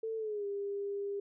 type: tone with pitch glide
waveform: sine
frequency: 445.8 to 401.8 Hz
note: A4 to G4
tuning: +23 to +43 cents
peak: -34 dBFS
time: 0.03-1.2 s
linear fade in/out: 5 ms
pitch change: -180 cents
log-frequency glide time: 0.17-0.46 s
effects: none